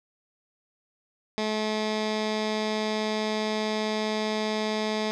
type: tone with low-pass filter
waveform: 15% pulse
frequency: 215.3 Hz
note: A3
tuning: 37 cents flat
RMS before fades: -28 dBFS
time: 1.38-5.11 s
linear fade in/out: 0 ms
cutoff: 4700 Hz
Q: 2.1
effects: none